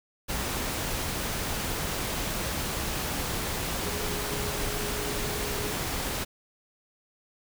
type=tone in noise; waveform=sine; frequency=415.3 Hz; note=G#4; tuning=in tune; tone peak=-38 dBFS; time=3.81-5.73 s; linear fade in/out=20 ms; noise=pink; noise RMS=-31 dBFS; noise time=0.28-6.25 s; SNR=-10 dB; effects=none